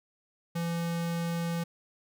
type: tone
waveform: square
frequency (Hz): 169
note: E3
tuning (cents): +43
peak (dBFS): -30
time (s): 0.55-1.64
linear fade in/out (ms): 10
effects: none